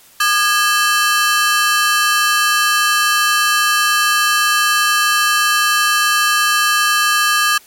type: ring-modulated tone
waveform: sawtooth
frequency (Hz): 1433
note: F6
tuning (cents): +44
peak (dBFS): -5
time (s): 0.2-7.58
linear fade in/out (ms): 5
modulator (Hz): 224
effects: white hiss -46 dBFS RMS until 7.66 s + MP3 64 kbps